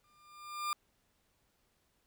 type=tone with exponential growth; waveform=40% pulse; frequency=1200 Hz; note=D6; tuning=37 cents sharp; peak=-30 dBFS; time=0.04-0.73 s; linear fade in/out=1 ms; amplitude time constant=150 ms; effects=pink hiss -75 dBFS RMS until 2.06 s